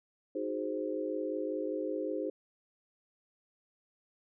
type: chord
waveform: sine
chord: Ab dominant seventh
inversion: second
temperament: equal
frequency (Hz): 311.1 / 370 / 415.3 / 523.3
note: Eb4 / Gb4 / Ab4 / C5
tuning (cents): 0 / 0 / 0 / 0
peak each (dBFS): -37 / -40 / -38 / -37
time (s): 0.35-2.3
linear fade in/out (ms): 5
effects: none